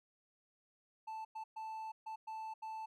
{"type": "tone bursts at uneven times", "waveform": "triangle", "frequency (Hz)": 880, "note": "A5", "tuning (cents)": 0, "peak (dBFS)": -40, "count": 6, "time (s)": [[1.07, 1.25], [1.35, 1.44], [1.56, 1.92], [2.06, 2.16], [2.27, 2.54], [2.62, 2.86]], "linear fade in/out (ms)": 10, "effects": []}